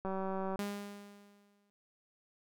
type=click train; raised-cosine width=1 ms; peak=-25 dBFS; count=98; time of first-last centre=0.05-0.558 s; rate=191 Hz
type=tone with exponential decay; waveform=sawtooth; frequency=203 Hz; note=G#3; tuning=39 cents flat; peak=-30 dBFS; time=0.59-1.7 s; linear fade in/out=0 ms; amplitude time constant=240 ms
effects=none